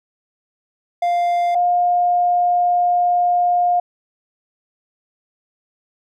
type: tone pair in turn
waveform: triangle / sine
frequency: 698.5 / 708.7 Hz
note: F5 / F5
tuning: 0 / +25 cents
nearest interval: unison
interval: 25 cents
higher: second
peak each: -13 dBFS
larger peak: neither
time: 1.02-1.55 / 1.55-3.8 s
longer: second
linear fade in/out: 5 ms
effects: none